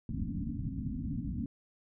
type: low-pass noise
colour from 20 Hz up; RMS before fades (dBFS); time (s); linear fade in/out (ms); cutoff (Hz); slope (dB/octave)
white; -36; 0.09-1.46; 2; 280; 96
effects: none